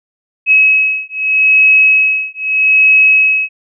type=beating tone pair; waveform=sine; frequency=2562 / 2562.8 Hz; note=E7 / E7; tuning=-50 / -49 cents; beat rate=0.8 Hz; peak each=-10 dBFS; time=0.46-3.49 s; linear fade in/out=50 ms; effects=none